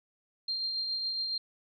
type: tone with tremolo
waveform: sine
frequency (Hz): 4186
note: C8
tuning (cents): 0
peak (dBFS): -29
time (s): 0.48-1.38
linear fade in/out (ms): 5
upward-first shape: triangle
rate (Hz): 7.2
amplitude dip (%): 35
effects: none